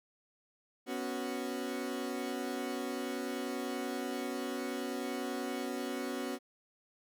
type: chord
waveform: 30% pulse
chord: B suspended second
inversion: none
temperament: equal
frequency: 246.9 / 277.2 / 370 Hz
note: B3 / C#4 / F#4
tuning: 0 / 0 / 0 cents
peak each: -37 / -37 / -38 dBFS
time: 0.86-6.39 s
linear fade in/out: 50 ms
effects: none